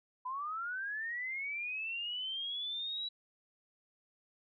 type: linear sweep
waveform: sine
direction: up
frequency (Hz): 987.8 to 3926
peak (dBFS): -36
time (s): 0.25-3.09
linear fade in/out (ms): 10
effects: none